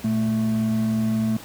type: tone pair together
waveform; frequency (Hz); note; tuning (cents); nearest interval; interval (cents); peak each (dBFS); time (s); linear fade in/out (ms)
triangle; 116.54 / 220; A#2 / A3; 0 / 0; major seventh; 1100; -25 / -18; 0.04-1.37; 5
effects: pink hiss -41 dBFS RMS until 1.44 s + high-pass 60 Hz 12 dB/octave